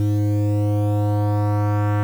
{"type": "tone with low-pass filter sweep", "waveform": "square", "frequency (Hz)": 103.83, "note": "G#2", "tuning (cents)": 0, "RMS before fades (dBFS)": -19, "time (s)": [0, 2.03], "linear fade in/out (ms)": 0, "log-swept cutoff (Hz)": [320, 1500], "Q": 1.5, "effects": ["7-bit"]}